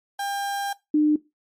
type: tone pair in turn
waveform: 35% pulse / sine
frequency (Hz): 800 / 301.7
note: G5 / D4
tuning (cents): +35 / +47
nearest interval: octave + perfect fourth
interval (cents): 1688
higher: first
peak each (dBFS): -24 / -15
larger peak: second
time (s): 0.19-0.73 / 0.94-1.16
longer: first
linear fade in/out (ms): 5
effects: noise-tail reverb RT60 0.2 s tail -18 dB re dry + MP3 64 kbps